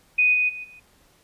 sine tone with level steps, 2489 Hz, D#7, in tune, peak -15 / -18 / -32 / -44 dBFS, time 0.18-0.8 s, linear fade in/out 10 ms, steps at 0.33 / 0.48 / 0.63 s, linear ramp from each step 20 ms, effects pink hiss -59 dBFS RMS until 1.23 s + resampled to 32000 Hz

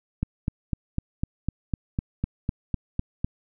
click train, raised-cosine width 5 ms, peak -12 dBFS, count 13, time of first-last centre 0.23-3.245 s, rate 3.98 Hz, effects none

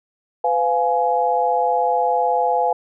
sine chord, F diminished, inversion second, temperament just, 502.9 / 698.5 / 838.1 Hz, Cb5 / F5 / Ab5, +31 / 0 / +16 cents, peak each -21 / -20 / -19 dBFS, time 0.44-2.73 s, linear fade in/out 5 ms, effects none

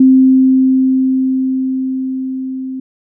sine tone with level ramp, 261.6 Hz, C4, in tune, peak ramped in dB -3 to -20 dBFS, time 0-2.8 s, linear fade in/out 5 ms, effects none

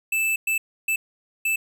square tone bursts at uneven times, 2637 Hz, E7, in tune, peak -21 dBFS, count 4, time 0.12-0.36 / 0.47-0.58 / 0.88-0.96 / 1.45-1.56 s, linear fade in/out 5 ms, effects none

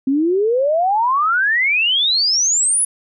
sine exponential sweep, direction up, 260 to 10548 Hz, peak -13 dBFS, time 0.07-2.85 s, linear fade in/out 5 ms, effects none

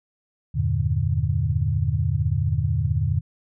sine chord, E half-diminished seventh, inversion none, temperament equal, 82.41 / 98 / 116.54 / 146.83 Hz, E2 / G2 / Bb2 / D3, 0 / 0 / 0 / 0 cents, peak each -25 dBFS, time 0.54-3.21 s, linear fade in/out 20 ms, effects none

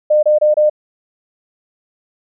sine tone bursts, 605 Hz, D#5, 49 cents flat, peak -8 dBFS, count 4, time 0.1-0.698 s, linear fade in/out 10 ms, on 130 ms, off 26 ms, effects none

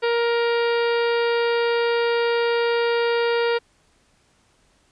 harmonic tone, 469.4 Hz, A#4, 12 cents sharp, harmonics 1 / 2 / 3 / 4 / 5 / 6 / 7 / 8 / 9 / 10, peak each -19 / -28 / -29 / -32 / -34 / -35 / -40 / -38 / -43 / -39 dBFS, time 0.02-3.59 s, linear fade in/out 20 ms, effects pink hiss -61 dBFS RMS until 4.91 s + resampled to 22050 Hz

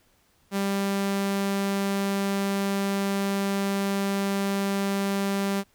sawtooth tone, 197.6 Hz, G3, 14 cents sharp, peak -20 dBFS, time 0.51-5.64 s, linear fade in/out 50 ms, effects pink hiss -64 dBFS RMS until 5.74 s

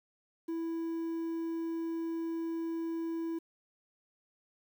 triangle tone with quantisation, 330 Hz, E4, 2 cents sharp, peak -31 dBFS, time 0.48-3.39 s, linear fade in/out 10 ms, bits 10, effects none

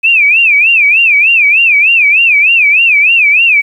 sine tone with vibrato, 2510 Hz, D#7, 15 cents sharp, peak -4 dBFS, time 0.03-3.62 s, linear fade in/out 20 ms, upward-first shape sine, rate 3.3 Hz, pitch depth 180 cents each way, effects 7-bit

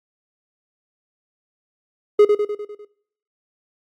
triangle tone with echo, 417.1 Hz, G#4, 7 cents sharp, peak -5 dBFS, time 2.19-2.25 s, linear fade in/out 5 ms, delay 100 ms, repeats 6, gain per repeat -5 dB, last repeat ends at 2.85 s, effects noise-tail reverb RT60 0.6 s tail -19 dB re dry + MP3 64 kbps

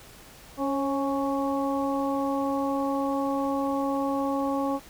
harmonic tone with a mistuned harmonic, 277.2 Hz, C#4, in tune, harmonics 1 / 2 / 3 / 4, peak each -27 / -30 / -32 / -33 dBFS, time 0.57-4.8 s, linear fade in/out 50 ms, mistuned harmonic 2, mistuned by -30 cents, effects pink hiss -49 dBFS RMS until 4.89 s

